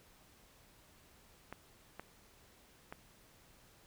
clicks, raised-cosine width 0.5 ms, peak -29 dBFS, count 3, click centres 1.526 / 1.996 / 2.925 s, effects pink hiss -64 dBFS RMS until 3.86 s

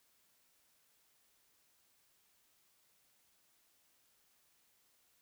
silence, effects white hiss -73 dBFS RMS until 5.21 s

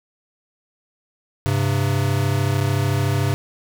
square tone pair together, 100.3 / 133.88 Hz, G2 / C3, +40 / +40 cents, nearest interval perfect fourth, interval 500 cents, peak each -21 dBFS, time 1.46-3.34 s, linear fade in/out 0 ms, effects 8-bit

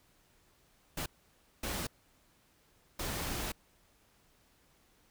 pink noise bursts at uneven times, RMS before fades -37 dBFS, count 3, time 0.97-1.06 / 1.63-1.87 / 2.99-3.52 s, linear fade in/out 5 ms, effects pink hiss -68 dBFS RMS until 5.1 s

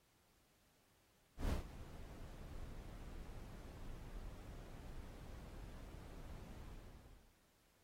brown noise with ADSR envelope, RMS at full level -36 dBFS, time 1.37-7.36 s, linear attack 130 ms, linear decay 130 ms, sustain -16 dB, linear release 770 ms, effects pink hiss -75 dBFS RMS until 7.83 s + AAC 48 kbps

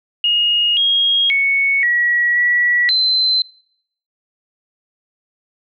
sine tone with pitch steps, 2864 / 3268 / 2215 / 1922 / 1940 / 4072 Hz, F7 / G#7 / C#7 / B6 / B6 / C8, +43 / -29 / -2 / -48 / -31 / -48 cents, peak -12 dBFS, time 0.24-3.42 s, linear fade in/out 2 ms, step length 530 ms, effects noise-tail reverb RT60 0.7 s tail -25 dB re dry

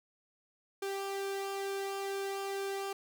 sawtooth tone with flanger, 393.1 Hz, G4, 5 cents sharp, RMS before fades -37 dBFS, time 0.82-2.93 s, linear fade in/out 5 ms, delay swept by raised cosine 1.5 to 2.05 ms, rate 2.2 Hz, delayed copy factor -0.5, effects none

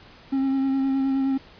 triangle tone with vibrato, 269.1 Hz, C4, 49 cents sharp, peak -18 dBFS, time 0.32-1.38 s, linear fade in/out 10 ms, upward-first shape sine, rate 9.6 Hz, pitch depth 19 cents each way, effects pink hiss -49 dBFS RMS until 1.59 s + resampled to 11025 Hz

